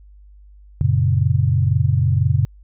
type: chord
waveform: sine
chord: F# major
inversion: none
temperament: equal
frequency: 92.5 / 116.54 / 138.59 Hz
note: F#2 / A#2 / C#3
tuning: 0 / 0 / 0 cents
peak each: -18 dBFS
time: 0.81-2.45 s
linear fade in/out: 0 ms
effects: added 50 Hz sine -42 dBFS peak until 2.63 s